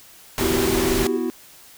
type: noise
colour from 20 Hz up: pink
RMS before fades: -24 dBFS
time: 0.38-1.07 s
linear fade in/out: 0 ms
type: chord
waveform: triangle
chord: B suspended fourth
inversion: none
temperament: just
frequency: 246.9 / 329.3 / 370.4 Hz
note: B3 / E4 / F#4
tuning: 0 / -2 / +2 cents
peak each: -24 dBFS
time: 0.41-1.3 s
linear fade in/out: 0 ms
type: tone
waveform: sine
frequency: 392 Hz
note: G4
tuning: in tune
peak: -23 dBFS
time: 0.41-1.18 s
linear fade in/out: 10 ms
effects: white hiss -47 dBFS RMS until 1.77 s